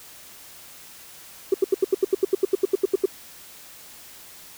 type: tone bursts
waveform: sine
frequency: 385.1 Hz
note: G4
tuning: 31 cents flat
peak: -13 dBFS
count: 16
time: 1.52-3.057 s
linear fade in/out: 5 ms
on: 22 ms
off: 79 ms
effects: tanh soft clip ceiling -9 dBFS + white hiss -45 dBFS RMS until 4.57 s